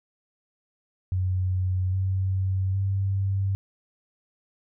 sine tone with pitch steps, 92.5 / 94.94 / 97.44 Hz, F#2 / F#2 / G2, 0 / +45 / -10 cents, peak -22 dBFS, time 1.12-3.55 s, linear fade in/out 0 ms, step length 810 ms, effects none

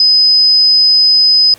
sine tone, 5030 Hz, D#8, 18 cents sharp, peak -5 dBFS, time 0-1.54 s, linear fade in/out 2 ms, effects pink hiss -41 dBFS RMS until 1.58 s + high-pass 80 Hz 12 dB/octave

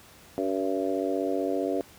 harmonic tone with a mistuned harmonic, 95.3 Hz, G2, 48 cents flat, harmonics 3 / 4 / 5 / 6 / 7, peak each -30 / -31 / -32 / -33 / -33 dBFS, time 0.38-1.81 s, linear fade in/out 0 ms, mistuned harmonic 7, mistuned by +16 cents, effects pink hiss -52 dBFS RMS until 1.98 s + high-pass 60 Hz 12 dB/octave

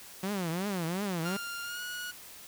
sawtooth tone with vibrato, 182.9 Hz, F#3, 20 cents flat, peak -27 dBFS, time 0.23-1.37 s, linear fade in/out 5 ms, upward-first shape triangle, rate 2.8 Hz, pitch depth 250 cents each way
sawtooth tone with pitch glide, 1396.9 to 1456.2 Hz, F6 to F#6, 0 to -28 cents, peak -33 dBFS, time 1.24-2.12 s, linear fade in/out 20 ms, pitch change +72 cents, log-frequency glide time 1.63-1.82 s
effects white hiss -49 dBFS RMS until 2.47 s

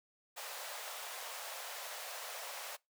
pink high-pass noise, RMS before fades -45 dBFS, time 0.36-2.77 s, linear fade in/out 20 ms, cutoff 520 Hz, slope 48 dB/octave, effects noise-tail reverb RT60 0.2 s tail -23 dB re dry

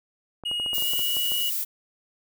clicks, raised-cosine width 1 ms, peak -25 dBFS, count 11, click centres 0.437 / 0.514 / 0.599 / 0.662 / 0.732 / 0.782 / 0.823 / 0.935 / 0.993 / 1.168 / 1.32 s
triangle tone with pitch glide, 2880 to 2919 Hz, F#7 to F#7, -47 to -24 cents, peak -24 dBFS, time 0.45-1.5 s, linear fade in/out 10 ms, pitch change +23 cents, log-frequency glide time 0.83-0.91 s
violet noise, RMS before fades -28 dBFS, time 0.73-1.65 s, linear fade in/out 20 ms
effects none

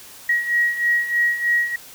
sine beating tone pair, 1900 / 1903.2 Hz, A#6 / A#6, +33 / +35 cents, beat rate 3.2 Hz, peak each -23 / -18 dBFS, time 0.29-1.76 s, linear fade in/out 5 ms, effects white hiss -42 dBFS RMS until 1.94 s

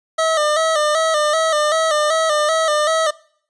25% pulse tone with vibrato, 622.3 Hz, D#5, in tune, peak -11 dBFS, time 0.18-3.11 s, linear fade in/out 10 ms, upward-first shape square, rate 2.6 Hz, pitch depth 61 cents each way, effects noise-tail reverb RT60 0.6 s tail -23 dB re dry + resampled to 22050 Hz

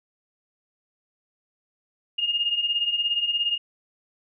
sine beating tone pair, 2825 / 2842 Hz, F7 / F7, +19 / +30 cents, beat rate 17 Hz, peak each -28 / -23 dBFS, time 2.18-3.58 s, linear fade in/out 10 ms, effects none

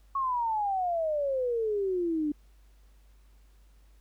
sine exponential sweep, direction down, 1110 to 290.9 Hz, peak -26 dBFS, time 0.15-2.32 s, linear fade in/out 5 ms, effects added 50 Hz sine -55 dBFS peak until 4 s + pink hiss -69 dBFS RMS until 4 s

